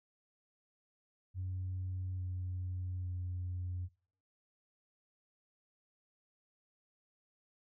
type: tone with pitch steps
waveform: sine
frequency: 92.5 / 91.23 / 89.97 Hz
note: F#2 / F#2 / F#2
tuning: 0 / -24 / -48 cents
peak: -35 dBFS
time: 1.34-3.89 s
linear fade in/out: 50 ms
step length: 850 ms
effects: noise-tail reverb RT60 0.5 s tail -21 dB re dry + tanh soft clip ceiling -33 dBFS